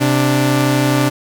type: tone pair together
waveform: sawtooth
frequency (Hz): 130.81 / 293.7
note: C3 / D4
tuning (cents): 0 / 0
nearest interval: octave + major second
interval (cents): 1400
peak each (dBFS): -11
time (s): 0-1.1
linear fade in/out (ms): 20
effects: 7-bit